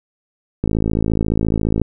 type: click train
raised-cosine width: 3 ms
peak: -5 dBFS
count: 65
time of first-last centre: 0.64-1.816 s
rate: 54.4 Hz
effects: none